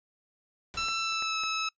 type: noise with exponential decay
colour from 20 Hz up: pink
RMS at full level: -41 dBFS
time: 0.74-1.3 s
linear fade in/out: 0 ms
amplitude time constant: 120 ms
type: tone with pitch glide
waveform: 15% pulse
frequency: 1335 to 1300 Hz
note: E6 to E6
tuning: +22 to -24 cents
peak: -22 dBFS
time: 0.77-1.69 s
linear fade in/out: 5 ms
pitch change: -46 cents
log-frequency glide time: 0.99-1.39 s
type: clicks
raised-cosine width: 0.5 ms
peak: -27 / -37 / -28 / -29 dBFS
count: 4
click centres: 0.885 / 1.124 / 1.224 / 1.436 s
effects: noise-tail reverb RT60 0.1 s tail -23 dB re dry + resampled to 16000 Hz